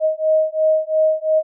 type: beating tone pair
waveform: sine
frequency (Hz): 626 / 628.9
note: D#5 / D#5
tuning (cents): +10 / +18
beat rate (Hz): 2.9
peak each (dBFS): -17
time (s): 0-1.43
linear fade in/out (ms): 50
effects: none